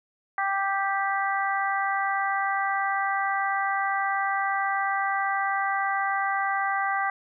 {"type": "harmonic tone", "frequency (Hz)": 392.6, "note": "G4", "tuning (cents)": 3, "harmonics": [2, 3, 4, 5], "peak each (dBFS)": [-27, -29, -30, -31], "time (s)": [0.38, 7.1], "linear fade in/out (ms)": 2, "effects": []}